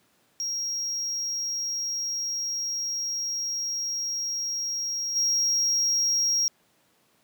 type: tone with level steps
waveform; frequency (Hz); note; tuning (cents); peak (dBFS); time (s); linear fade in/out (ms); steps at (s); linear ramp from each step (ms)
triangle; 5610; F8; +7; -26 / -20; 0.4-6.48; 0; 5.15; 20
effects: pink hiss -65 dBFS RMS until 7.23 s + high-pass 150 Hz 12 dB/octave